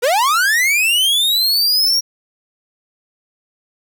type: linear sweep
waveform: 45% pulse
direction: up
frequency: 446.7 to 5650 Hz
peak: -12 dBFS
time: 0.02-2.01 s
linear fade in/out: 20 ms
effects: none